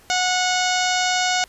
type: harmonic tone with a mistuned harmonic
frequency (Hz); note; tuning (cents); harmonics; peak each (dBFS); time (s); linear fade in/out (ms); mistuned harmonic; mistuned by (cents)
732; F#5; -19; 1 / 2 / 3 / 4 / 5 / 6 / 7 / 8 / 9 / 10; -22 / -25 / -27 / -28 / -29 / -30 / -30 / -31 / -32 / -32; 0.1-1.44; 0; 9; -17
effects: pink hiss -51 dBFS RMS until 1.48 s + resampled to 32000 Hz